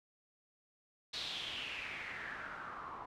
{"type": "noise with low-pass filter sweep", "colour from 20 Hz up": "white", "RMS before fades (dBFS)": -44, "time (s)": [1.13, 3.06], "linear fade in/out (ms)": 10, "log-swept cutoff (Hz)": [4100, 1000], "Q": 4.7, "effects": []}